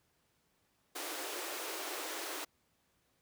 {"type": "high-pass noise", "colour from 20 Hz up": "pink", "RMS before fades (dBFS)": -41, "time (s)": [0.95, 2.45], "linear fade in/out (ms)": 10, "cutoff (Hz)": 300, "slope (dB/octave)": 96, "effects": ["pink hiss -75 dBFS RMS until 3.21 s", "high-pass 60 Hz 12 dB/octave"]}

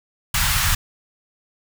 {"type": "band-stop noise", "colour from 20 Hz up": "pink", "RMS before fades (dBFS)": -19, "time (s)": [0.34, 0.75], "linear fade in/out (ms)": 5, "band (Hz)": [140, 1000], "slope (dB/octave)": 24, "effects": []}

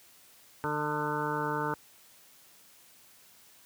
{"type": "harmonic tone with a mistuned harmonic", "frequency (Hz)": 149.6, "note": "D3", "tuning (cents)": 32, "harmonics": [1, 2, 3, 4, 6, 7, 8, 9, 10], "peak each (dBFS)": [-38, -38, -36, -43, -34, -41, -39, -40, -38], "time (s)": [0.64, 1.74], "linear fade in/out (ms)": 0, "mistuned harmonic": 8, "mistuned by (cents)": 30, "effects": ["white hiss -58 dBFS RMS until 3.65 s", "high-pass 60 Hz 12 dB/octave"]}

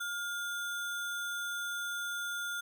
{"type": "tone with sample-and-hold", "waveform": "sine", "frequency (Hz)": 1415, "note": "F6", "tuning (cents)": 22, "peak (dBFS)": -34, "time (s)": [0, 2.61], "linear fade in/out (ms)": 10, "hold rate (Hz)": 4900, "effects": []}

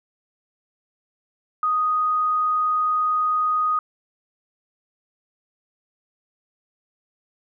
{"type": "tone", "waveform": "sine", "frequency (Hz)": 1244.5, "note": "D#6", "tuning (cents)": 0, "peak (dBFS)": -18, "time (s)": [1.63, 3.79], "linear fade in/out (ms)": 2, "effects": []}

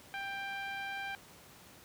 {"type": "tone with low-pass filter", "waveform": "10% pulse", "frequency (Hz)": 789, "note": "G5", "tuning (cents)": 11, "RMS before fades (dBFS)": -40, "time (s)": [0.14, 1.15], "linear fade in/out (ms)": 0, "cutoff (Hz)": 2100, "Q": 1.2, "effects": ["pink hiss -56 dBFS RMS until 1.84 s", "high-pass 80 Hz 12 dB/octave"]}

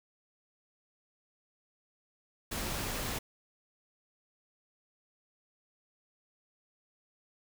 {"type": "noise", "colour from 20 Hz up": "pink", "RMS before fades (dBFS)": -36, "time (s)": [2.51, 3.19], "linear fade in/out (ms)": 10, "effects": []}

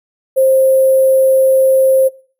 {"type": "tone with sample-and-hold", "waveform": "sine", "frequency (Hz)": 529, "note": "C5", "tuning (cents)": 19, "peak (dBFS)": -7, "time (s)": [0.36, 2.09], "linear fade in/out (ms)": 20, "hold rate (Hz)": 11025, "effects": ["noise-tail reverb RT60 0.4 s tail -20 dB re dry"]}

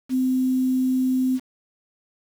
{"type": "tone with quantisation", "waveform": "sine", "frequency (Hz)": 257.8, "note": "C4", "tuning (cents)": -26, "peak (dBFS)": -18, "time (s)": [0.09, 1.4], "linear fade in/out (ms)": 50, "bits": 7, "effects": []}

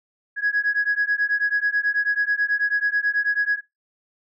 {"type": "beating tone pair", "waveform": "sine", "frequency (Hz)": [1661.2, 1670.4], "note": ["G#6", "G#6"], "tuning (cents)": [0, 10], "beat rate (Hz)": 9.2, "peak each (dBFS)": -21, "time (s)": [0.36, 3.61], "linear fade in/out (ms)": 50, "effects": ["noise-tail reverb RT60 0.2 s tail -20 dB re dry", "tanh soft clip ceiling -13 dBFS"]}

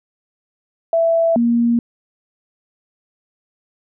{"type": "tone pair in turn", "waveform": "sine", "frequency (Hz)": [663, 235.4], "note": ["E5", "A#3"], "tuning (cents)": [10, 17], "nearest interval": "octave + tritone", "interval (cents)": 1793, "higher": "first", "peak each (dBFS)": -12, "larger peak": "neither", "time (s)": [[0.93, 1.36], [1.36, 1.79]], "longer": "neither", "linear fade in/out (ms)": 2, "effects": []}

